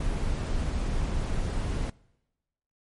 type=noise; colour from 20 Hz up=brown; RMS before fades=-28 dBFS; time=0-1.9 s; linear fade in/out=5 ms; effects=noise-tail reverb RT60 1.0 s tail -24 dB re dry + MP3 48 kbps